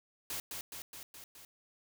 white noise with echo, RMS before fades -39 dBFS, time 0.3-0.4 s, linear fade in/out 2 ms, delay 210 ms, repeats 5, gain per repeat -3 dB, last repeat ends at 1.45 s, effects none

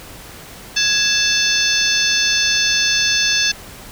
harmonic tone with a mistuned harmonic, 880 Hz, A5, in tune, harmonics 2 / 3 / 4 / 5 / 6 / 7, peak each -21 / -21 / -21 / -21 / -21 / -21 dBFS, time 0.76-3.52 s, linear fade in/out 10 ms, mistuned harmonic 2, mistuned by -96 cents, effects pink hiss -37 dBFS RMS until 3.91 s

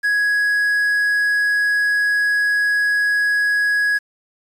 triangle tone with quantisation, 1667 Hz, G#6, 6 cents sharp, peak -13 dBFS, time 0.03-3.99 s, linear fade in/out 20 ms, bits 7, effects resampled to 32000 Hz

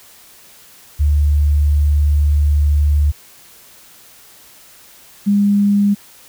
sine tone pair in turn, 73.42 / 202.8 Hz, D2 / G#3, 0 / -41 cents, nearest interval octave + tritone, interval 1759 cents, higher second, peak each -10 dBFS, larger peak neither, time 0.99-3.12 / 5.26-5.95 s, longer first, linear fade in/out 20 ms, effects white hiss -44 dBFS RMS until 6.28 s

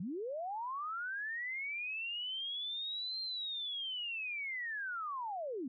sine linear two-way sweep, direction up then down, 155.4 to 4186 to 233.2 Hz, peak -37 dBFS, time 0-5.68 s, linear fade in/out 5 ms, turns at 3.21 s, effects none

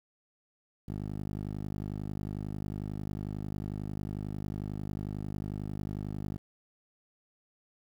10% pulse tone with band-pass filter, 51.1 Hz, G#1, 27 cents flat, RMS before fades -37 dBFS, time 0.88-6.38 s, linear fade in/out 5 ms, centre 140 Hz, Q 0.64, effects 10-bit

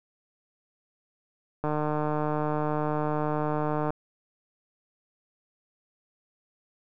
click train, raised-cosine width 1 ms, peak -15 dBFS, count 343, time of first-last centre 1.64-3.905 s, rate 151 Hz, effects none

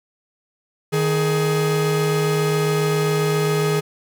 45% pulse tone pair together, 155.56 / 419.3 Hz, D#3 / G#4, 0 / +17 cents, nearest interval octave + perfect fourth, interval 1717 cents, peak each -20 dBFS, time 0.92-3.81 s, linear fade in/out 20 ms, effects none

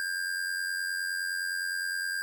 square tone with amplitude modulation, 1600 Hz, G6, 35 cents sharp, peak -28 dBFS, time 0-2.22 s, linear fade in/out 0 ms, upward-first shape sine, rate 89.7 Hz, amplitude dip 60%, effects 10-bit

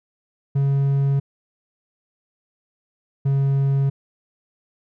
triangle tone pair in turn, 138.59 / 137.63 Hz, C#3 / C#3, 0 / -12 cents, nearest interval unison, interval 12 cents, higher first, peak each -14 dBFS, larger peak neither, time 0.55-1.2 / 3.25-3.9 s, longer neither, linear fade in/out 10 ms, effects none

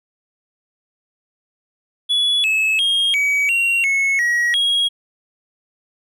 triangle tone with pitch steps, 3403 / 2591 / 3244 / 2271 / 2750 / 2191 / 1907 / 3294 Hz, G#7 / E7 / G#7 / C#7 / F7 / C#7 / A#6 / G#7, +41 / -30 / -41 / +41 / -27 / -21 / +39 / -15 cents, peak -13 dBFS, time 2.09-4.89 s, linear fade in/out 20 ms, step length 350 ms, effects none

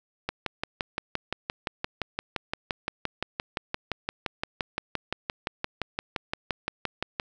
click train, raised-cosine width 0.3 ms, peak -12 dBFS, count 41, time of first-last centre 0.29-7.198 s, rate 5.79 Hz, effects none

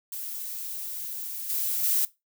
violet noise with level steps, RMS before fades -35 / -28 / -24 dBFS, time 0.12-2.05 s, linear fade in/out 2 ms, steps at 1.49 / 1.83 s, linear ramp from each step 10 ms, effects noise-tail reverb RT60 0.2 s tail -18 dB re dry

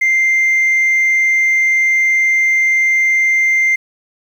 sine tone, 2093 Hz, C7, in tune, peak -8 dBFS, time 0.01-3.76 s, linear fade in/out 10 ms, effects tanh soft clip ceiling -8 dBFS + 7-bit

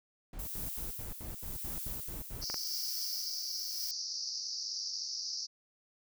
brown noise bursts, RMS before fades -43 dBFS, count 10, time 0.33-2.441 s, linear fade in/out 2 ms, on 140 ms, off 79 ms
violet noise with tremolo, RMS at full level -40 dBFS, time 0.39-3.91 s, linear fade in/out 2 ms, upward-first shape sine, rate 0.89 Hz, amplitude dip 55%
white band-pass noise, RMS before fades -39 dBFS, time 2.41-5.47 s, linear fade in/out 20 ms, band 4600 to 5800 Hz, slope 96 dB/octave
clicks, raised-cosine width 0.5 ms, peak -25 dBFS, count 2, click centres 2.5 / 2.543 s
effects none

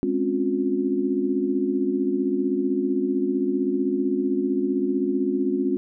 sine chord, Db major seventh, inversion second, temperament equal with one note detuned, 207.7 / 261.6 / 277.2 / 358 Hz, Ab3 / C4 / Db4 / F4, 0 / 0 / 0 / +43 cents, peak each -29 / -26 / -25 / -25 dBFS, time 0.03-5.77 s, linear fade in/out 0 ms, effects none

